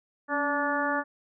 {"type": "harmonic tone with a mistuned harmonic", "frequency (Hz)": 289.7, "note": "D4", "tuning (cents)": -24, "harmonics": [1, 2, 3, 4, 5, 6], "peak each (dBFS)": [-32, -32, -32, -32, -32, -32], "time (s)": [0.28, 1.04], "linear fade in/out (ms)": 50, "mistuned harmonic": 1, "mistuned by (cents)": -51, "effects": []}